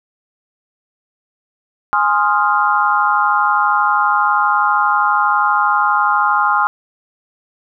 sine chord, F minor seventh, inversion first, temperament equal, 830.6 / 1046.5 / 1244.5 / 1396.9 Hz, Ab5 / C6 / Eb6 / F6, 0 / 0 / 0 / 0 cents, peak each -17 dBFS, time 1.93-6.67 s, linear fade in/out 0 ms, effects none

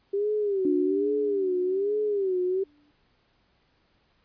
sine tone with vibrato, 392 Hz, G4, in tune, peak -23 dBFS, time 0.13-2.64 s, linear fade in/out 10 ms, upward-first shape sine, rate 1.2 Hz, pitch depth 140 cents each way
sine tone with exponential decay, 293.7 Hz, D4, in tune, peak -22 dBFS, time 0.65-2.91 s, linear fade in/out 2 ms, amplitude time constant 490 ms
effects pink hiss -67 dBFS RMS until 4.24 s + resampled to 11025 Hz

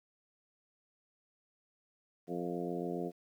harmonic tone with a mistuned harmonic, 87.31 Hz, F2, in tune, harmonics 2 / 3 / 4 / 5 / 6 / 7 / 8, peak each -41 / -42 / -40 / -41 / -46 / -48 / -45 dBFS, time 2.27-3.12 s, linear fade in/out 50 ms, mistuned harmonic 7, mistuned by +26 cents, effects 11-bit

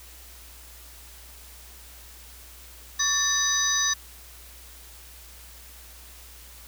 sine tone cluster, 1132 / 1772 / 3803 / 4860 / 6000 Hz, C#6 / A6 / A#7 / D#8 / F#8, +36 / +12 / +34 / -42 / +23 cents, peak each -33 / -28 / -29 / -30 / -24 dBFS, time 2.99-3.94 s, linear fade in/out 10 ms, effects added 60 Hz sine -48 dBFS peak until 6.67 s + white hiss -48 dBFS RMS until 6.67 s

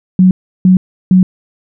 sine tone bursts, 185 Hz, F#3, in tune, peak -3 dBFS, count 3, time 0.19-1.23 s, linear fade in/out 2 ms, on 120 ms, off 340 ms, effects none

